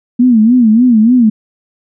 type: tone with vibrato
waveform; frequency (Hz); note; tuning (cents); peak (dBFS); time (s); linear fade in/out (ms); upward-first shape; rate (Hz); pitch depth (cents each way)
sine; 233.1; A#3; 0; -4; 0.19-1.3; 10; sine; 3.4; 150
effects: none